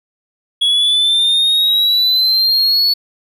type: exponential sweep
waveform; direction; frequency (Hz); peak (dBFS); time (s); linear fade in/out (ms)
triangle; up; 3343 to 4435; -9; 0.61-2.94; 10
effects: none